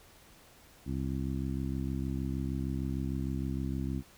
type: harmonic tone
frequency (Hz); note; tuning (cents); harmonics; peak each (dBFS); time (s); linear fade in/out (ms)
66.5; C2; +29; 1 / 2 / 3 / 4 / 5; -36 / -36 / -38 / -38 / -43; 0.85-4.03; 50
effects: pink hiss -58 dBFS RMS until 4.17 s